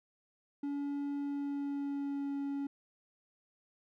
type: tone with pitch glide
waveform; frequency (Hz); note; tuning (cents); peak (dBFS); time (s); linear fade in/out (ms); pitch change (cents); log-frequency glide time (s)
triangle; 284.3 to 280.2; C#4 to C#4; +44 to +19; -32; 0.63-2.67; 5; -25; 1.17-2.37
effects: none

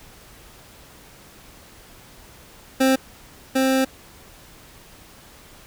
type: tone pair in turn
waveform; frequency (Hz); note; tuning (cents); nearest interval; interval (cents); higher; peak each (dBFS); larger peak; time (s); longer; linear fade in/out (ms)
25% pulse; 264 / 264; C4 / C4; +16 / +16; unison; 0; neither; -11 / -13; first; 2.8-2.96 / 3.55-3.85; second; 10
effects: pink hiss -47 dBFS RMS until 5.66 s

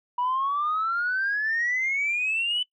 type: exponential sweep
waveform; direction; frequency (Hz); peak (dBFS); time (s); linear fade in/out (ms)
sine; up; 969 to 3010; -22; 0.18-2.63; 5
effects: noise-tail reverb RT60 0.1 s tail -21 dB re dry + tanh soft clip ceiling -19 dBFS

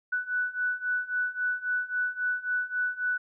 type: beating tone pair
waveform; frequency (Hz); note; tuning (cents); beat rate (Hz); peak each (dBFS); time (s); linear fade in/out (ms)
sine; 1484 / 1487.7; F#6 / F#6; +5 / +9; 3.7; -31 / -29; 0.12-3.18; 10
effects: none

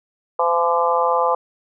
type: harmonic tone with a mistuned harmonic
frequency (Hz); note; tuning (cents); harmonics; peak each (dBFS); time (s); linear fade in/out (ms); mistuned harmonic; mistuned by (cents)
170.7; F3; -39; 3 / 4 / 5 / 6 / 7; -20 / -24 / -21 / -21 / -23; 0.39-1.35; 5; 7; -18
effects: none

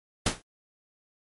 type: noise with exponential decay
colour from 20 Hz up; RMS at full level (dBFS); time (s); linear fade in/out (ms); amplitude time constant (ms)
pink; -20; 0.26-0.42; 5; 34
effects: MP3 48 kbps

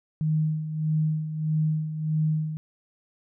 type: tone with tremolo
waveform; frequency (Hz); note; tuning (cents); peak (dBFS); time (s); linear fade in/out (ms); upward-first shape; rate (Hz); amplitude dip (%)
sine; 155.56; D#3; 0; -20; 0.21-2.57; 0; sine; 1.6; 65
effects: none

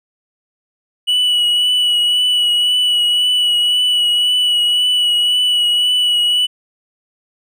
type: tone with vibrato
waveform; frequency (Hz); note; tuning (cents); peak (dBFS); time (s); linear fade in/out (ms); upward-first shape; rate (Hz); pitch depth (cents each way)
triangle; 2943; F#7; -10; -10; 1.07-6.47; 20; triangle; 1.9; 24
effects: none

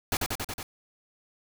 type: noise with echo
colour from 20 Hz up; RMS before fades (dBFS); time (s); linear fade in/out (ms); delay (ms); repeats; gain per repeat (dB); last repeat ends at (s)
pink; -27; 0.12-0.17; 2; 92; 5; -2; 0.63
effects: none

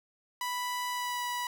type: tone with pitch glide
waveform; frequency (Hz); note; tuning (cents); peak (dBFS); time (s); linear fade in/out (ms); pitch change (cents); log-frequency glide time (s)
sawtooth; 987.8 to 978.7; B5 to B5; 0 to -16; -28; 0.41-1.47; 2; -16; 0.9-1.24
effects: 9-bit

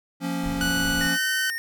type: chord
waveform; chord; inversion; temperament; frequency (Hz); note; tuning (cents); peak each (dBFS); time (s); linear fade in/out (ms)
square; Bb minor; second; equal; 174.61 / 233.1 / 277.2; F3 / Bb3 / Db4; 0 / 0 / 0; -30 / -35 / -29; 0.2-1.18; 50
type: noise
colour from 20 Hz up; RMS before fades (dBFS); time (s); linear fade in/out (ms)
brown; -34; 0.43-1.07; 0
type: tone with pitch glide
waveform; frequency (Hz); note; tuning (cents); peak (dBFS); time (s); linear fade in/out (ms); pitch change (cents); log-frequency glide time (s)
sawtooth; 1480 to 1523.4; F#6 to G6; 0 to -50; -20; 0.61-1.5; 0; +50; 1.03-1.2
type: tone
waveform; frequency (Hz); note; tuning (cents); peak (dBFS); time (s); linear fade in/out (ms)
square; 1838; A#6; -25; -28; 1.01-1.58; 0
effects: none

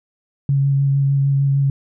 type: tone with vibrato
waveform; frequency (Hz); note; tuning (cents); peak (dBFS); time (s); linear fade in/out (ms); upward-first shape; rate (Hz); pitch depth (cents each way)
sine; 138.59; C#3; 0; -13; 0.49-1.7; 2; triangle; 6.6; 17
effects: none

